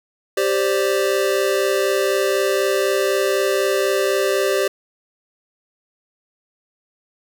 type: chord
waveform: square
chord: G suspended fourth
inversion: none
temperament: equal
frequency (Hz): 392 / 523.3 / 587.3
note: G4 / C5 / D5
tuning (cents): 0 / 0 / 0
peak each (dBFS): -20 / -23 / -23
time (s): 0.37-4.68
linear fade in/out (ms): 5
effects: none